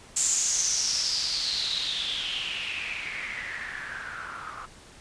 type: noise with low-pass filter sweep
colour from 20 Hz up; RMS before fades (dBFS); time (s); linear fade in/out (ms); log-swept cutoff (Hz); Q
blue; -30; 0.16-4.66; 10; 7500 to 1200; 6.7
effects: pink hiss -50 dBFS RMS until 5 s + resampled to 22050 Hz